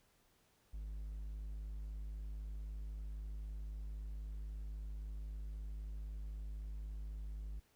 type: tone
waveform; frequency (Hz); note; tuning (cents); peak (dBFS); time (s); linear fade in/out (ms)
triangle; 51.91; G#1; 0; -40; 0.73-7.6; 10
effects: pink hiss -73 dBFS RMS until 7.75 s